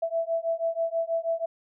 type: beating tone pair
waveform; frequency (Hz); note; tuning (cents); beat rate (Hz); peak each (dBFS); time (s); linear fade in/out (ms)
sine; 659.3 / 665.5; E5 / E5; 0 / +16; 6.2; -28; 0.02-1.46; 10
effects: none